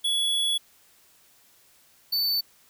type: tone pair in turn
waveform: square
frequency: 3383 / 4516 Hz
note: G#7 / C#8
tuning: +31 / +31 cents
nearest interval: perfect fourth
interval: 500 cents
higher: second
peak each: -23 dBFS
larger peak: neither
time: 0.04-0.58 / 2.12-2.41 s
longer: first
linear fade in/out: 10 ms
effects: white hiss -59 dBFS RMS until 2.69 s